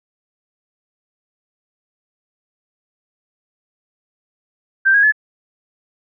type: tone with pitch steps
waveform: sine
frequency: 1568 / 1641.2 / 1717.8 Hz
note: G6 / G#6 / A6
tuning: 0 / -21 / -42 cents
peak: -9 dBFS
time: 4.85-5.123 s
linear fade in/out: 20 ms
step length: 91 ms
effects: none